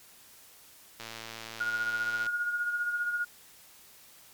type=click train; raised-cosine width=0.2 ms; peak=-23 dBFS; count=144; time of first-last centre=1-2.265 s; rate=113 Hz
type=tone with tremolo; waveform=sine; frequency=1434 Hz; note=F6; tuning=45 cents sharp; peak=-26 dBFS; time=1.6-3.25 s; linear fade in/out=10 ms; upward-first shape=sine; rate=15 Hz; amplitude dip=50%
effects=white hiss -55 dBFS RMS until 4.33 s + MP3 96 kbps